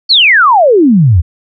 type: exponential sweep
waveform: sine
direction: down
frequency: 4602 to 75.9 Hz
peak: -3 dBFS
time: 0.09-1.22 s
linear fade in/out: 20 ms
effects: none